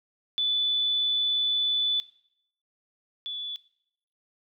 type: tone pair in turn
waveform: sine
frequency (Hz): 3483 / 3449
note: A7 / A7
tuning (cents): -18 / -35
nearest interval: unison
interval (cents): 17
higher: first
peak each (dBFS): -23 / -31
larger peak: first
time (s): 0.38-2 / 3.26-3.56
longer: first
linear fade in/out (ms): 0
effects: noise-tail reverb RT60 0.7 s tail -18 dB re dry